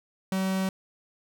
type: tone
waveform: 45% pulse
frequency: 190 Hz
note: F#3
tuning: 46 cents sharp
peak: -25 dBFS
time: 0.32-0.69 s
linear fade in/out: 2 ms
effects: none